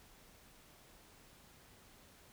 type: silence
effects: pink hiss -62 dBFS RMS until 2.32 s